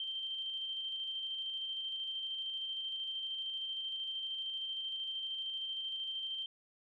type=tone with tremolo; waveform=sine; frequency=3136 Hz; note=G7; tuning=in tune; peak=-36 dBFS; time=0-6.46 s; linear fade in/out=2 ms; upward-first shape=square; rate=13 Hz; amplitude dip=25%; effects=none